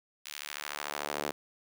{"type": "tone with high-pass filter sweep", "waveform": "sawtooth", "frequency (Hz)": 73.42, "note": "D2", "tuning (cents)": 0, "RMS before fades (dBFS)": -38, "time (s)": [0.25, 1.32], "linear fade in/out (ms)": 10, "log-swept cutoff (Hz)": [3100, 380], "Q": 0.89, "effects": []}